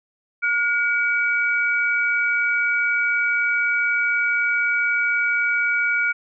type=tone pair together; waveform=sine; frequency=1435 / 2278 Hz; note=F6 / C#7; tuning=+47 / +47 cents; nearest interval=minor sixth; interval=800 cents; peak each=-20 / -21 dBFS; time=0.42-6.13 s; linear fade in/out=20 ms; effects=none